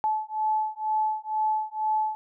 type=beating tone pair; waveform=sine; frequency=863 / 865.1 Hz; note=A5 / A5; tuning=-34 / -30 cents; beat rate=2.1 Hz; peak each=-27 dBFS; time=0.04-2.15 s; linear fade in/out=0 ms; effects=none